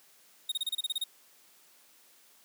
45% pulse tone bursts, 3729 Hz, A#7, in tune, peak -29 dBFS, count 10, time 0.49-1.04 s, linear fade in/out 5 ms, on 28 ms, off 30 ms, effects white hiss -61 dBFS RMS until 2.44 s + high-pass 200 Hz 12 dB/octave

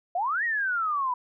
sine exponential two-way sweep, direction up then down, 671 to 1923 to 972 Hz, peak -24 dBFS, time 0.15-1.14 s, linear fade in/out 5 ms, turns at 0.44 s, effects none

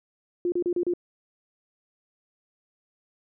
sine tone bursts, 351.7 Hz, F4, 12 cents sharp, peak -22 dBFS, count 5, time 0.45-0.937 s, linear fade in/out 2 ms, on 71 ms, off 33 ms, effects none

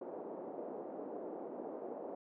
white band-pass noise, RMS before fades -45 dBFS, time 0.01-2.15 s, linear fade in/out 5 ms, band 260 to 640 Hz, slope 24 dB/octave, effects none

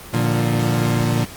30% pulse chord, Bb major, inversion none, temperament equal with one note detuned, 116.54 / 148.45 / 174.61 Hz, Bb2 / D3 / F3, 0 / +19 / 0 cents, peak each -16 / -20 / -21 dBFS, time 0.13-1.25 s, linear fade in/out 10 ms, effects pink hiss -37 dBFS RMS until 1.36 s + Opus 24 kbps

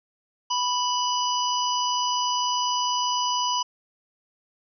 harmonic tone, 987.8 Hz, B5, in tune, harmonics 1 / 3 / 5 / 6, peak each -24 / -29 / -31 / -32 dBFS, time 0.5-3.63 s, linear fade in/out 10 ms, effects none

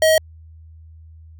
square tone, 634 Hz, D#5, 32 cents sharp, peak -12 dBFS, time 0.02-0.18 s, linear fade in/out 2 ms, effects added 80 Hz sine -40 dBFS peak until 1.39 s

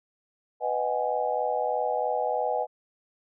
sine chord, G# minor seventh, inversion first, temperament just, 498.4 / 623 / 747.5 / 830.6 Hz, B4 / D#5 / F#5 / G#5, +16 / +2 / +17 / 0 cents, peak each -30 dBFS, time 0.6-2.67 s, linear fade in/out 50 ms, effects none

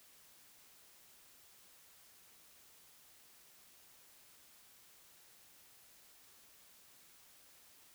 silence, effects white hiss -63 dBFS RMS until 7.94 s

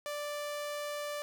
sawtooth tone, 587.3 Hz, D5, in tune, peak -32 dBFS, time 0.06-1.22 s, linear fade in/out 0 ms, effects none

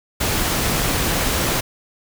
pink noise, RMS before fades -20 dBFS, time 0.2-1.61 s, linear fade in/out 10 ms, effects none

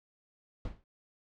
brown noise with exponential decay, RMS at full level -34 dBFS, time 0.65-0.84 s, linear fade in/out 2 ms, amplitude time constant 41 ms, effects low-pass 4000 Hz 12 dB/octave

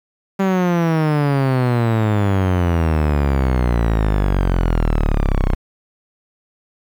sawtooth exponential sweep, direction down, 196 to 30.87 Hz, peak -10 dBFS, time 0.39-5.55 s, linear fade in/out 10 ms, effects low-pass 2000 Hz 12 dB/octave + 7-bit

